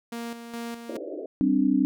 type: tone with tremolo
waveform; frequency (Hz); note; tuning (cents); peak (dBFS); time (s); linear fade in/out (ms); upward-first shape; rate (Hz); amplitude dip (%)
sawtooth; 233.8; A#3; +5; -28; 0.12-0.97; 5; square; 2.4; 55
type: band-pass noise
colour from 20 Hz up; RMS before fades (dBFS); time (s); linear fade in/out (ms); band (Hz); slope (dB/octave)
pink; -35; 0.89-1.26; 5; 280 to 640; 96
type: chord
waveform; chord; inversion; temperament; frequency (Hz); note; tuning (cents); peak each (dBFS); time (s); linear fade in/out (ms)
sine; G suspended fourth; none; equal; 196 / 261.6 / 293.7; G3 / C4 / D4; 0 / 0 / 0; -26 / -22 / -23; 1.41-1.85; 0
effects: none